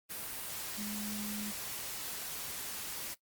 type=tone in noise; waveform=sine; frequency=209.1 Hz; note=G#3; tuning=12 cents sharp; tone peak=-39 dBFS; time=0.77-1.52 s; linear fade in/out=20 ms; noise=white; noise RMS=-41 dBFS; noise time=0.09-3.15 s; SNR=-1 dB; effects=noise-tail reverb RT60 0.1 s tail -19 dB re dry + Opus 32 kbps